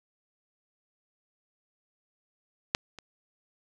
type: clicks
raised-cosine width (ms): 0.2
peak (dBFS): -6 / -26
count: 2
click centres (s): 2.749 / 2.987
effects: none